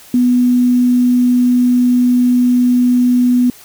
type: tone with quantisation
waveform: sine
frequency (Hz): 246.9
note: B3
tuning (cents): 0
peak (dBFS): -8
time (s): 0.14-3.5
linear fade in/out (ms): 2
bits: 6
effects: white hiss -40 dBFS RMS until 3.64 s